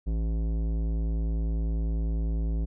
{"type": "tone with tanh clipping", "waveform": "sine", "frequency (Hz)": 55, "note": "A1", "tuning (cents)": 0, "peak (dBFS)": -27, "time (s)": [0.06, 2.66], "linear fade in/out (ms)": 20, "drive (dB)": 15, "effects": []}